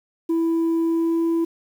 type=tone with pitch glide; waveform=sine; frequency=330.1 to 332.2 Hz; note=E4 to E4; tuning=+2 to +13 cents; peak=-15 dBFS; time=0.29-1.45 s; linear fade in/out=10 ms; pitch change=+11 cents; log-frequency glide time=0.85-1.26 s; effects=tanh soft clip ceiling -17 dBFS + 8-bit